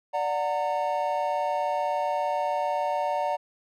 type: chord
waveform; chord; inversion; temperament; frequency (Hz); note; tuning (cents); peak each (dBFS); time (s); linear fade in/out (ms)
triangle; D augmented; none; just; 587.3 / 734.2 / 917.7; D5 / F#5 / A#5; 0 / -14 / -27; -27; 0.13-3.37; 20
effects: none